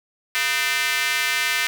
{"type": "tone with high-pass filter", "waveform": "square", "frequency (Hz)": 138.59, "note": "C#3", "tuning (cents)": 0, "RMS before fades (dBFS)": -22, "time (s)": [0.35, 1.67], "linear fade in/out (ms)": 0, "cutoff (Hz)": 2000, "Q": 2.1, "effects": []}